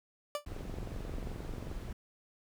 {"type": "tone with exponential decay", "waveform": "30% pulse", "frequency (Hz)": 587.3, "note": "D5", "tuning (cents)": 0, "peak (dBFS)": -27, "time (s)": [0.35, 0.45], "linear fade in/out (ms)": 1, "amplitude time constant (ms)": 21}
{"type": "noise", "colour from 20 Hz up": "brown", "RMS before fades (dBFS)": -41, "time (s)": [0.46, 1.93], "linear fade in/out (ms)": 5}
{"type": "click train", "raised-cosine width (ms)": 2, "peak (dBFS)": -30, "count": 28, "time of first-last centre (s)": [0.52, 1.715], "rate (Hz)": 22.6}
{"effects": []}